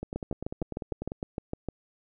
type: two click trains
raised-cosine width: 2 ms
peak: -21 / -18 dBFS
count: 12 / 11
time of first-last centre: 0.03-1.119 / 0.16-1.687 s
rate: 10.1 / 6.55 Hz
effects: none